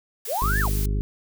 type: noise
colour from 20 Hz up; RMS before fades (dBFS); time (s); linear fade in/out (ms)
blue; -33; 0.25-0.86; 5
type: linear two-way sweep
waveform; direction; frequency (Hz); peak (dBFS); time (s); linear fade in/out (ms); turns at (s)
sine; up then down; 382.2 to 1831 to 382.2; -23; 0.27-0.7; 50; 0.6
type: harmonic tone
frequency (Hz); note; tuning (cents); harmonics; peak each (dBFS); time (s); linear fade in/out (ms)
51; G#1; -31; 1 / 2 / 3 / 4 / 5 / 6 / 7 / 8; -22 / -29 / -33 / -36 / -41 / -42 / -47 / -39; 0.42-1.01; 0
effects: none